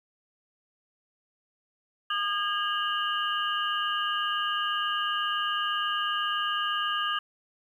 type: tone cluster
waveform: sine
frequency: 1220 / 1633 / 2854 / 3062 Hz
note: D#6 / G#6 / F7 / G7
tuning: -34 / -30 / +37 / -41 cents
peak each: -29 / -32 / -32 / -36 dBFS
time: 2.1-7.19 s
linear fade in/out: 5 ms
effects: 10-bit